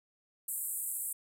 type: band-pass noise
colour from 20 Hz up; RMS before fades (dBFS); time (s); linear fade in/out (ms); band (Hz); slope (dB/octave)
pink; -37; 0.48-1.13; 5; 7800 to 15000; 96
effects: none